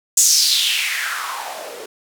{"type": "noise with band-pass filter sweep", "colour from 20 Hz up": "blue", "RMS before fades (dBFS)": -19, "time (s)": [0.17, 1.86], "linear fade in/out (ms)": 5, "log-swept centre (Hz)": [7300, 410], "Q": 4.1, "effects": []}